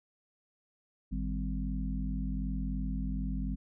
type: harmonic tone with a mistuned harmonic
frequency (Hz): 51.91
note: G#1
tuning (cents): 0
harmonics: 1 / 3 / 4 / 5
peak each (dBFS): -33 / -40 / -38 / -40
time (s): 1.11-3.56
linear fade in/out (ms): 20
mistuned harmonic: 4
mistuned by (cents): -78
effects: none

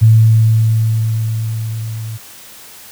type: tone with level ramp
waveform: sine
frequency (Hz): 111.4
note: A2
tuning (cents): +22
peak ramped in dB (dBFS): -3 to -22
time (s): 0.01-2.18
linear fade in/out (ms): 20
effects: white hiss -37 dBFS RMS until 2.91 s

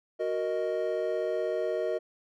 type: chord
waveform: triangle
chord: D# minor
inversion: first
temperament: equal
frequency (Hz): 370 / 466.2 / 622.3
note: F#4 / A#4 / D#5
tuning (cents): 0 / 0 / 0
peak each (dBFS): -31 / -30 / -29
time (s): 0.19-1.99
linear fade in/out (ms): 20
effects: none

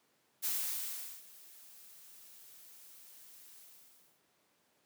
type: noise with ADSR envelope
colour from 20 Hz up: blue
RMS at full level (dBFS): -34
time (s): 0.42-4.22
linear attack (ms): 29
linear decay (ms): 770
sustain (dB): -22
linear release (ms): 640
effects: pink hiss -73 dBFS RMS until 4.85 s + high-pass 200 Hz 12 dB/octave

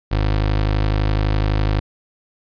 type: tone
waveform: 25% pulse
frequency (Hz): 51.91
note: G#1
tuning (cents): 0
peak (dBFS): -12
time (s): 0.11-1.8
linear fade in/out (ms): 10
effects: resampled to 11025 Hz

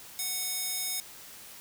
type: tone with high-pass filter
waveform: square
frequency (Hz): 740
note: F#5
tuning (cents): 0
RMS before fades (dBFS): -33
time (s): 0.19-1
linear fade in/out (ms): 0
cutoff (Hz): 5400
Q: 0.56
effects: white hiss -48 dBFS RMS until 1.6 s

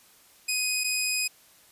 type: tone pair in turn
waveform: 15% pulse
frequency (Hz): 2503 / 2503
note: D#7 / D#7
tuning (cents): +10 / +10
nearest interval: unison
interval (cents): 0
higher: neither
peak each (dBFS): -18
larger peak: neither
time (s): 0.48-0.84 / 0.84-1.28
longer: second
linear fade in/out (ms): 10
effects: white hiss -57 dBFS RMS until 1.71 s + resampled to 32000 Hz

